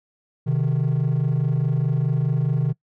triangle tone pair together, 129.2 / 154 Hz, C3 / D#3, -21 / -17 cents, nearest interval minor third, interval 304 cents, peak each -18 dBFS, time 0.46-2.73 s, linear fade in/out 20 ms, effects noise-tail reverb RT60 0.1 s tail -23 dB re dry + tanh soft clip ceiling -13 dBFS

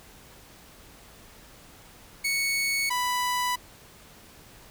sawtooth tone pair in turn, 2217 / 990 Hz, C#7 / B5, 0 / +4 cents, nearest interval octave + major second, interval 1396 cents, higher first, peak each -21 dBFS, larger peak neither, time 2.24-2.9 / 2.9-3.56 s, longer neither, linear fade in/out 10 ms, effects pink hiss -51 dBFS RMS until 4.7 s

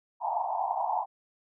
pink band-pass noise, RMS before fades -30 dBFS, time 0.2-1.06 s, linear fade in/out 50 ms, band 690 to 980 Hz, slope 96 dB/octave, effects none

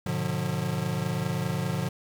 square chord, G# diminished seventh, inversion none, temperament just, 103.83 / 124.59 / 149.51 / 179.41 Hz, G#2 / B2 / D3 / F3, 0 / +16 / +31 / +47 cents, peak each -36 / -34 / -32 / -32 dBFS, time 0.06-1.89 s, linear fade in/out 5 ms, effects 10-bit

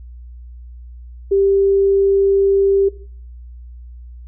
sine tone, 393.4 Hz, G4, 6 cents sharp, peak -11 dBFS, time 1.31-2.89 s, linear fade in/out 10 ms, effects noise-tail reverb RT60 0.5 s tail -18 dB re dry + added 60 Hz sine -33 dBFS peak until 4.27 s

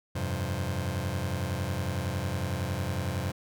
sawtooth chord, F suspended second, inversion none, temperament just, 87.31 / 98.22 / 130.96 Hz, F2 / G2 / C3, 0 / +4 / +2 cents, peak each -29 / -29 / -30 dBFS, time 0.15-3.32 s, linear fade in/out 10 ms, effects none

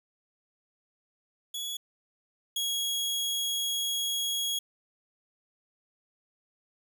sawtooth tone pair in turn, 3380 / 3316 Hz, G#7 / G#7, +30 / -3 cents, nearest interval unison, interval 33 cents, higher first, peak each -30 / -25 dBFS, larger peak second, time 1.54-1.77 / 2.56-4.59 s, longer second, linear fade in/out 5 ms, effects none

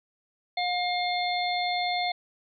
harmonic tone with a mistuned harmonic, 710 Hz, F5, 28 cents sharp, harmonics 1 / 3 / 5 / 6, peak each -27 / -32 / -34 / -35 dBFS, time 0.57-2.12 s, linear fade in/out 5 ms, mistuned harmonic 1, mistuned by +15 cents, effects none

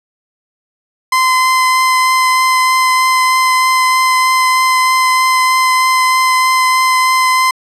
30% pulse tone with vibrato, 1031 Hz, C6, 26 cents flat, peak -6 dBFS, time 1.12-7.51 s, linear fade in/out 5 ms, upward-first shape triangle, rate 3.2 Hz, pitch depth 9 cents each way, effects low-pass 11000 Hz 12 dB/octave

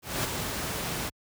pink noise with ADSR envelope, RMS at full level -27 dBFS, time 0.02-1.1 s, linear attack 220 ms, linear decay 15 ms, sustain -5 dB, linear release 20 ms, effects high-pass 60 Hz 12 dB/octave

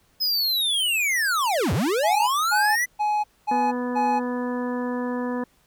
square linear two-way sweep, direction down then up, 5130 to 76.1 to 2012 Hz, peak -21 dBFS, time 0.2-2.86 s, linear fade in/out 20 ms, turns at 1.73 s
triangle tone bursts, 841 Hz, G#5, 22 cents sharp, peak -18 dBFS, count 5, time 2.03-4.2 s, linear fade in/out 20 ms, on 250 ms, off 230 ms
harmonic tone, 246.9 Hz, B3, in tune, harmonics 1 / 2 / 3 / 4 / 5 / 6 / 7, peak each -26 / -30 / -40 / -34 / -43 / -47 / -39 dBFS, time 3.51-5.44 s, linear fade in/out 5 ms
effects pink hiss -62 dBFS RMS until 5.66 s

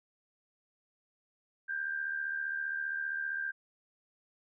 sine tone with amplitude modulation, 1584 Hz, G6, 18 cents sharp, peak -30 dBFS, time 1.68-3.52 s, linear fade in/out 20 ms, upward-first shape sine, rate 75.2 Hz, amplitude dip 60%, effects none

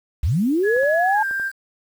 sine linear sweep, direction up, 55 to 880 Hz, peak -16 dBFS, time 0.23-1.23 s, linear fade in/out 5 ms
sine tone with pitch glide, 1687 to 1583.1 Hz, G#6 to G6, +27 to +17 cents, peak -21 dBFS, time 0.63-1.52 s, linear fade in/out 50 ms, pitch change -110 cents, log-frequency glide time 1.13-1.25 s
clicks, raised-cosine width 1 ms, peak -26 dBFS, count 4, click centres 0.765 / 0.833 / 1.311 / 1.398 s
effects 7-bit

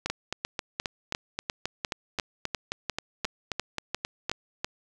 two click trains, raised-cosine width 0.2 ms, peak -11 / -12 dBFS, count 14 / 17, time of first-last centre 0.1-4.645 / 0.06-4.315 s, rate 2.86 / 3.76 Hz, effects none

